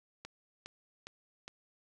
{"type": "click train", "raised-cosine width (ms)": 0.2, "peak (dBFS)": -27, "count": 4, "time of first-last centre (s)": [0.25, 1.48], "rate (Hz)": 2.44, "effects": []}